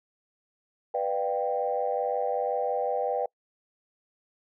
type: chord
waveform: sine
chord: G dominant seventh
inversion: first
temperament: equal with one note detuned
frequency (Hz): 493.9 / 596.6 / 698.5 / 784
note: B4 / D5 / F5 / G5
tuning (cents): 0 / +27 / 0 / 0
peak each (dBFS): -29 / -31 / -33 / -30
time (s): 0.94-3.26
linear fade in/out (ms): 5
effects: noise-tail reverb RT60 0.1 s tail -26 dB re dry + tanh soft clip ceiling -15 dBFS